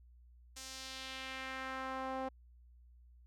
sawtooth tone with band-pass filter sweep, 263.2 Hz, C4, 10 cents sharp, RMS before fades -43 dBFS, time 0.56-2.29 s, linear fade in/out 10 ms, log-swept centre 6800 to 690 Hz, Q 1.4, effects added 60 Hz sine -58 dBFS peak until 3.26 s

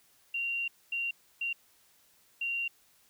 sine tone bursts at uneven times, 2763 Hz, F7, 19 cents flat, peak -30 dBFS, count 4, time 0.34-0.68 / 0.92-1.11 / 1.41-1.53 / 2.41-2.68 s, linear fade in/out 5 ms, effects white hiss -65 dBFS RMS until 3.09 s

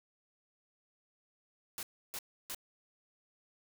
white noise bursts, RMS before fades -41 dBFS, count 3, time 1.78-2.547 s, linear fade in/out 0 ms, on 49 ms, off 310 ms, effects none

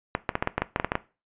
clicks, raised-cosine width 0.5 ms, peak -8 dBFS, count 12, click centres 0.151 / 0.292 / 0.354 / 0.425 / 0.474 / 0.58 / 0.62 / 0.761 / 0.799 / 0.846 / 0.919 / 0.954 s, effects noise-tail reverb RT60 0.3 s tail -17 dB re dry + resampled to 8000 Hz

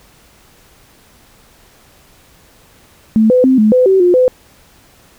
sine tone with pitch steps, 219.5 / 504 / 260.8 / 214.5 / 506 / 382.4 / 355.7 / 507 Hz, A3 / B4 / C4 / A3 / B4 / G4 / F4 / B4, -4 / +35 / -5 / -44 / +42 / -43 / +32 / +45 cents, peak -6 dBFS, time 3.16-4.28 s, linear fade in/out 0 ms, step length 140 ms, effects pink hiss -47 dBFS RMS until 5.18 s

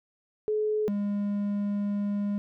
sine / triangle tone pair in turn, 427 / 203.7 Hz, G#4 / G#3, +48 / -33 cents, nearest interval octave + minor second, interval 1281 cents, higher first, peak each -24 dBFS, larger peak neither, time 0.48-0.88 / 0.88-2.38 s, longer second, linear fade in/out 0 ms, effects none

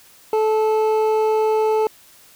triangle tone pair together, 435.1 / 872 Hz, A4 / A5, -19 / -16 cents, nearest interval octave, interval 1203 cents, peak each -14 / -20 dBFS, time 0.33-1.87 s, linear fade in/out 2 ms, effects white hiss -49 dBFS RMS until 2.35 s

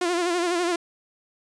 sawtooth tone with vibrato, 349.2 Hz, F4, in tune, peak -18 dBFS, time 0.01-0.76 s, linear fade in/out 5 ms, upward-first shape sine, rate 12 Hz, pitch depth 67 cents each way, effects resampled to 22050 Hz

